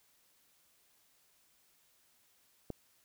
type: click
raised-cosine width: 2 ms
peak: -25 dBFS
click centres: 2.703 s
effects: white hiss -70 dBFS RMS until 3.04 s